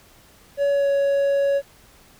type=tone with pitch glide; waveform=triangle; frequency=565 to 558.5 Hz; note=C#5 to C#5; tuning=+33 to +13 cents; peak=-15 dBFS; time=0.57-1.62 s; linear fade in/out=50 ms; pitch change=-20 cents; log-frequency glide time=0.7-0.89 s; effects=pink hiss -52 dBFS RMS until 2.19 s